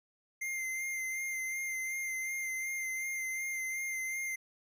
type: tone with vibrato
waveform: square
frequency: 2093 Hz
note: C7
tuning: in tune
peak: -35 dBFS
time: 0.41-4.36 s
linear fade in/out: 10 ms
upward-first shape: sine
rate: 2.7 Hz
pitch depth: 24 cents each way
effects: none